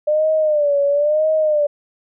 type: tone with vibrato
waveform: sine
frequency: 596 Hz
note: D5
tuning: 25 cents sharp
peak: -13 dBFS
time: 0.07-1.67 s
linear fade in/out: 10 ms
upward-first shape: sine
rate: 1 Hz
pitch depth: 93 cents each way
effects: none